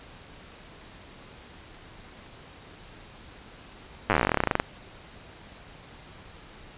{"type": "slowing click train", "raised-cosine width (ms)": 0.5, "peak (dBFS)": -6, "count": 23, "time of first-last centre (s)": [4.1, 4.599], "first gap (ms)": 9, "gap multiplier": 1.08, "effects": ["pink hiss -48 dBFS RMS until 6.77 s", "resampled to 8000 Hz"]}